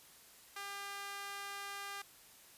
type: tone with high-pass filter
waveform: sawtooth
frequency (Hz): 400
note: G4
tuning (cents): +35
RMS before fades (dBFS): -45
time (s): 0.56-2.02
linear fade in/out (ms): 5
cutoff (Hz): 1200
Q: 1.2
effects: white hiss -60 dBFS RMS until 2.57 s + resampled to 32000 Hz